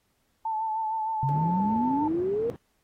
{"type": "tone with vibrato", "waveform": "sine", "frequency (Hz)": 880, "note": "A5", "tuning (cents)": 0, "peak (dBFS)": -26, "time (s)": [0.45, 2.08], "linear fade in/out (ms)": 5, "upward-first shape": "triangle", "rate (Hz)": 6.5, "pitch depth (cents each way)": 42}
{"type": "exponential sweep", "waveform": "sine", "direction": "up", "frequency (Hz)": [132.4, 480.9], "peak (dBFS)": -24, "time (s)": [1.23, 2.5], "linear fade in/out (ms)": 0}
{"type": "band-pass noise", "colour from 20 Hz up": "white", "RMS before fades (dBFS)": -40, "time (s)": [1.29, 2.56], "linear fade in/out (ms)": 0, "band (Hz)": [100, 300], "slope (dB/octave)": 12}
{"effects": ["pink hiss -72 dBFS RMS until 2.83 s", "AAC 48 kbps"]}